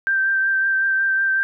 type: tone with vibrato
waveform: sine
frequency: 1568 Hz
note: G6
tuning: in tune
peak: -16 dBFS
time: 0.07-1.43 s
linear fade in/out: 0 ms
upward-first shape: triangle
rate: 5.4 Hz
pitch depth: 21 cents each way
effects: none